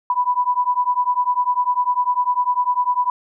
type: beating tone pair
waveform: sine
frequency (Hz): 984 / 994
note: B5 / B5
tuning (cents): -7 / +11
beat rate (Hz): 10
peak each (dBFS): -19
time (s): 0.1-3.1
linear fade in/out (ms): 2
effects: none